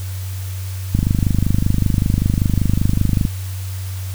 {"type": "click train", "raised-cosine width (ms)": 5, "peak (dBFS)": -3, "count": 59, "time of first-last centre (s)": [0.95, 3.252], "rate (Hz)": 25.2, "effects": ["added 94 Hz sine -23 dBFS peak until 4.14 s", "white hiss -37 dBFS RMS until 4.14 s"]}